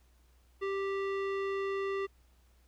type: tone with low-pass filter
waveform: square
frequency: 392.1 Hz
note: G4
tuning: in tune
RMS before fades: -34 dBFS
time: 0.61-2.07 s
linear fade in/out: 20 ms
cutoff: 2400 Hz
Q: 1.2
effects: added 61 Hz sine -62 dBFS peak until 2.67 s + pink hiss -71 dBFS RMS until 2.67 s